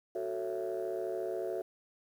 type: chord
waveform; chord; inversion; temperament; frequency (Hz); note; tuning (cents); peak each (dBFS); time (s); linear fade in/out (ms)
sine; F# minor seventh; none; just; 370 / 444 / 555 / 666; F#4 / A4 / C#5 / E5; 0 / +16 / +2 / +18; -36 / -38 / -40 / -38; 0.15-1.62; 5
effects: tanh soft clip ceiling -27 dBFS + 10-bit